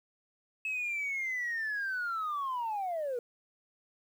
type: linear sweep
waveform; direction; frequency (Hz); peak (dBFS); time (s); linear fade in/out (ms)
sine; down; 2598 to 466.2; -30; 0.65-3.19; 2
effects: tanh soft clip ceiling -29 dBFS + 10-bit